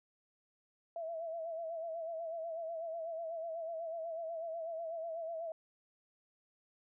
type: tone with vibrato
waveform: sine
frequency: 659.3 Hz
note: E5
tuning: in tune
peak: -38 dBFS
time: 0.96-5.52 s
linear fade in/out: 2 ms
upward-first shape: sine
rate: 8.1 Hz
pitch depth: 59 cents each way
effects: none